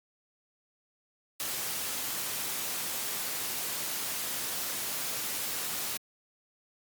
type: noise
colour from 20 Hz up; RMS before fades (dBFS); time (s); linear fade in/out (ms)
white; -34; 1.4-5.97; 0
effects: high-pass 100 Hz 12 dB/octave + Opus 48 kbps